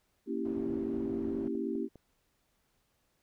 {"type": "chord", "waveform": "sine", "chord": "A# diminished seventh", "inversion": "none", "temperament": "equal", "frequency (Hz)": [233.1, 277.2, 329.6, 392], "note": ["A#3", "C#4", "E4", "G4"], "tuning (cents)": [0, 0, 0, 0], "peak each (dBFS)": -37, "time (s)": [0.26, 1.89], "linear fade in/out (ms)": 50}
{"type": "low-pass noise", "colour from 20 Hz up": "white", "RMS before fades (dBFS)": -46, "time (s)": [0.45, 1.48], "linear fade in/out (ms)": 2, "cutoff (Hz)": 350, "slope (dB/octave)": 12}
{"type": "click train", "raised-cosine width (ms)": 2, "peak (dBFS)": -38, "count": 7, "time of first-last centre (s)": [0.74, 1.957], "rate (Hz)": 4.93}
{"effects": ["pink hiss -75 dBFS RMS until 3.22 s"]}